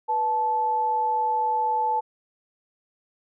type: tone pair together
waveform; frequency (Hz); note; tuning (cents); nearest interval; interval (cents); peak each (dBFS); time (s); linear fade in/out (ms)
sine; 489.4 / 872; B4 / A5; -16 / -16; minor seventh; 1000; -32 / -21; 0.08-2.01; 20
effects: none